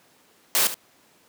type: noise with echo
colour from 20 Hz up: white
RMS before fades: -20 dBFS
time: 0.55-0.67 s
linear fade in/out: 0 ms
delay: 72 ms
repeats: 1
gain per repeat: -12 dB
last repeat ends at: 0.742 s
effects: pink hiss -58 dBFS RMS until 1.28 s + high-pass 200 Hz 12 dB/octave